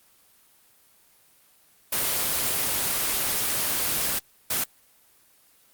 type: noise bursts at uneven times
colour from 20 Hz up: white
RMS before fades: -25 dBFS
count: 2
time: 1.92-4.19 / 4.5-4.64 s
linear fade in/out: 5 ms
effects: white hiss -59 dBFS RMS until 5.73 s + Opus 24 kbps